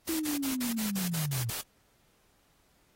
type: noise bursts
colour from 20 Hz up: white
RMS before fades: -36 dBFS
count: 9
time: 0.07-1.616 s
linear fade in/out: 10 ms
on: 130 ms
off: 47 ms
type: linear sweep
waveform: sine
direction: down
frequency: 329.6 to 110.9 Hz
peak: -30 dBFS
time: 0.09-1.5 s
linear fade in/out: 0 ms
effects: pink hiss -68 dBFS RMS until 2.95 s + AAC 48 kbps